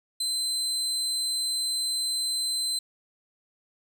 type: tone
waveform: 30% pulse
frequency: 4070 Hz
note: C8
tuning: 49 cents flat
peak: -23 dBFS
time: 0.2-2.79 s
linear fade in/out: 5 ms
effects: none